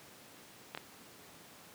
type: clicks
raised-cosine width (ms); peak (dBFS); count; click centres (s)
0.3; -23; 2; 0.749 / 0.775
effects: pink hiss -55 dBFS RMS until 1.74 s + high-pass 150 Hz 12 dB/octave